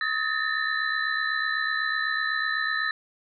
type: tone cluster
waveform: sine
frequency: 1269 / 1743 / 1811 / 3998 Hz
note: D#6 / A6 / A6 / B7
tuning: +34 / -17 / +49 / +20 cents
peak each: -31 / -30 / -27 / -34 dBFS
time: 0.01-2.91 s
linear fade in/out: 2 ms
effects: none